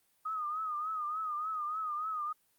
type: tone with vibrato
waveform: sine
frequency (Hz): 1244.5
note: D#6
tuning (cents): 0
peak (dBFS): -33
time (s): 0.25-2.33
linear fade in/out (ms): 10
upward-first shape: triangle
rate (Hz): 3.4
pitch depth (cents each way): 94
effects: white hiss -72 dBFS RMS until 2.58 s + Opus 32 kbps